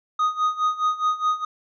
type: tone with tremolo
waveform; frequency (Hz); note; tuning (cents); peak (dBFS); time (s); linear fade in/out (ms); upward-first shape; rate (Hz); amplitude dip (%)
triangle; 1244.5; D#6; 0; -15; 0.19-1.45; 5; sine; 4.8; 85
effects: resampled to 16000 Hz